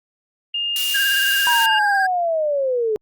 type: tone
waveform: sine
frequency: 2824 Hz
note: F7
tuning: 19 cents sharp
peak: -20 dBFS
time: 0.54-1.79 s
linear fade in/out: 5 ms
type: high-pass noise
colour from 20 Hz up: white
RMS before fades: -26 dBFS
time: 0.76-1.66 s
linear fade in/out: 2 ms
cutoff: 2400 Hz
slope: 12 dB/octave
type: tone with vibrato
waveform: triangle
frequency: 1609 Hz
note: G6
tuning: 45 cents sharp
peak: -16 dBFS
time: 0.94-2.07 s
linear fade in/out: 10 ms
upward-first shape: sine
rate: 18 Hz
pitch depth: 44 cents each way
type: linear sweep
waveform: sine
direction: down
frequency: 970 to 417.8 Hz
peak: -17 dBFS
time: 1.47-2.96 s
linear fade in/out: 0 ms
effects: Opus 32 kbps